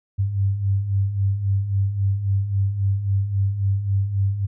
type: beating tone pair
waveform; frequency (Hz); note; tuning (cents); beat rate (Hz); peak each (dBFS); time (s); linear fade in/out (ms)
sine; 95.8 / 99.5; G2 / G2; -39 / +26; 3.7; -26 / -19; 0.18-4.47; 20
effects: none